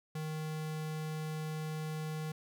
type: tone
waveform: square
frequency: 155.8 Hz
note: D#3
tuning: 3 cents sharp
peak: -37 dBFS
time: 0.15-2.32 s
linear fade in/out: 5 ms
effects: none